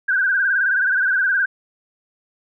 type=tone with vibrato; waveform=sine; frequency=1549 Hz; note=G6; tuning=21 cents flat; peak=-15 dBFS; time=0.08-1.46 s; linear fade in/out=10 ms; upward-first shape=sine; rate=19 Hz; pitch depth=87 cents each way; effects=none